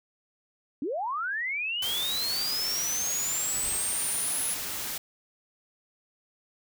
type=linear sweep; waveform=sine; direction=up; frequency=247.7 to 10548 Hz; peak=-28 dBFS; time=0.82-4.54 s; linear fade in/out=2 ms
type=noise; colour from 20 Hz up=white; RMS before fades=-34 dBFS; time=1.82-4.98 s; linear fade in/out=5 ms
type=noise bursts; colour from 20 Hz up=pink; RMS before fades=-43 dBFS; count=3; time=3.54-3.771 s; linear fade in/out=0 ms; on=61 ms; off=24 ms
effects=none